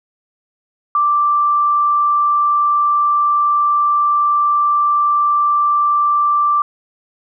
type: tone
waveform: sine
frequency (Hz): 1174.7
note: D6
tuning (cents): 0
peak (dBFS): -11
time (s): 0.95-6.62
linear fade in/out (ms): 2
effects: none